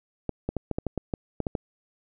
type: clicks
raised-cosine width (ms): 2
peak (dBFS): -14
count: 11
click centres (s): 0.293 / 0.49 / 0.567 / 0.713 / 0.785 / 0.867 / 0.977 / 1.138 / 1.403 / 1.468 / 1.552
effects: none